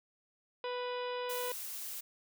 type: harmonic tone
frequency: 493.9 Hz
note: B4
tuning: in tune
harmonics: 1 / 2 / 3 / 4 / 5 / 6 / 7 / 8 / 10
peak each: -37 / -41 / -49 / -52 / -50 / -50 / -52 / -53 / -59 dBFS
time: 0.64-1.52 s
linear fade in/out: 2 ms
type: noise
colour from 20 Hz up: blue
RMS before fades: -42 dBFS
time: 1.29-2.01 s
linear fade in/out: 10 ms
effects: none